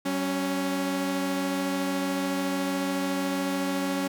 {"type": "tone pair together", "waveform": "sawtooth", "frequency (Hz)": [189.42, 277.2], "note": ["F#3", "C#4"], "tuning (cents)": [41, 0], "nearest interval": "perfect fifth", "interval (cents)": 659, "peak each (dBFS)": [-28, -23], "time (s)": [0.05, 4.08], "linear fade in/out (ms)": 10, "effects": []}